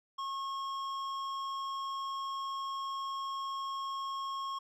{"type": "tone with hard clipping", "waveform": "sine", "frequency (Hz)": 1087, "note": "C#6", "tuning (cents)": -34, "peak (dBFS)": -37, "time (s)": [0.18, 4.59], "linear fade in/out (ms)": 10, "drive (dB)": 10, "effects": []}